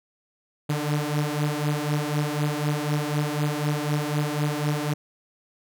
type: beating tone pair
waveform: sawtooth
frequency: 146.9 / 150.9 Hz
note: D3 / D3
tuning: +1 / +47 cents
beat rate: 4 Hz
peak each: -22 / -23 dBFS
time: 0.69-4.94 s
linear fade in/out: 10 ms
effects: none